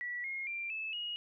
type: tone with pitch steps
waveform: sine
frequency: 1947 / 2148 / 2370 / 2614 / 2884 Hz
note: B6 / C7 / D7 / E7 / F#7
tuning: -25 / +45 / +15 / -15 / -45 cents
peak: -36 dBFS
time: 0.01-1.16 s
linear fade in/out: 0 ms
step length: 230 ms
effects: none